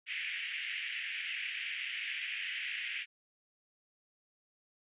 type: band-pass noise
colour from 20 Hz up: white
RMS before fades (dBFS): -39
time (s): 0.06-3.06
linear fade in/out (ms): 50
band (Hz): 1800 to 3000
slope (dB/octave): 48
effects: resampled to 8000 Hz